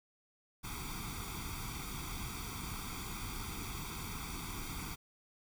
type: noise with comb filter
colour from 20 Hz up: pink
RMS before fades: -42 dBFS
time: 0.63-4.96 s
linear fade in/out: 20 ms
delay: 0.86 ms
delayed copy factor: +1
effects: none